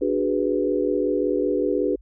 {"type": "chord", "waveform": "sine", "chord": "G# half-diminished seventh", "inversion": "second", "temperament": "equal", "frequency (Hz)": [293.7, 370, 415.3, 493.9], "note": ["D4", "F#4", "G#4", "B4"], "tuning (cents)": [0, 0, 0, 0], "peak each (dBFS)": -25, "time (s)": [0.01, 1.96], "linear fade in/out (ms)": 10, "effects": ["added 50 Hz sine -46 dBFS peak until 2.01 s"]}